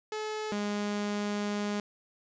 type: tone pair in turn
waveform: sawtooth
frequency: 429.8 / 206.3 Hz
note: A4 / G#3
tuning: -41 / -11 cents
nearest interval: octave + minor second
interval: 1270 cents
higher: first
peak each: -29 / -26 dBFS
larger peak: second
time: 0.12-0.52 / 0.52-1.8 s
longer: second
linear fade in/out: 2 ms
effects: resampled to 16000 Hz + 9-bit